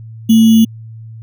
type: tone with sample-and-hold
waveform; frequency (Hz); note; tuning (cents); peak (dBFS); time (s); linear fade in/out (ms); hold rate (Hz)
sine; 223.5; A3; +27; -4; 0.29-0.65; 10; 3150
effects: added 112 Hz sine -29 dBFS peak until 1.22 s